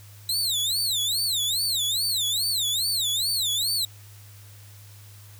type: tone with vibrato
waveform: sawtooth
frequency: 3926 Hz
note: B7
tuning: 11 cents flat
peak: -20 dBFS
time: 0.29-3.85 s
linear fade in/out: 2 ms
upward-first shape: sine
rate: 2.4 Hz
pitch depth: 260 cents each way
effects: added 102 Hz sine -45 dBFS peak until 5.39 s + white hiss -52 dBFS RMS until 5.39 s